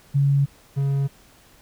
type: tone pair in turn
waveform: sine / triangle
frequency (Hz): 140 / 138.63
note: C#3 / C#3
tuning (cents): +18 / 0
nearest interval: unison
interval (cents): 18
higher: first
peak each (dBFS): -15 / -17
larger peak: first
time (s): 0.14-0.46 / 0.76-1.08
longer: neither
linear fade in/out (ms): 20
effects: pink hiss -53 dBFS RMS until 1.61 s